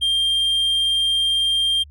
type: tone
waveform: triangle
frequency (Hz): 3191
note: G7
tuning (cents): +30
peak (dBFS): -15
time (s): 0.01-1.84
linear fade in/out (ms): 20
effects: added 73 Hz sine -41 dBFS peak until 1.9 s